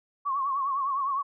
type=tone with vibrato; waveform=sine; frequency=1097 Hz; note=C#6; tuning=18 cents flat; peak=-25 dBFS; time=0.25-1.23 s; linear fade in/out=20 ms; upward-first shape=triangle; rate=9.8 Hz; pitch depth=97 cents each way; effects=none